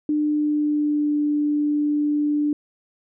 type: tone with pitch glide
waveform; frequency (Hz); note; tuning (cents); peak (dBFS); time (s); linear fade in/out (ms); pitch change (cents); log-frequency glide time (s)
sine; 300 to 295.5; D4 to D4; +37 to +11; -18; 0.09-2.53; 2; -26; 0.19-1.16
effects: none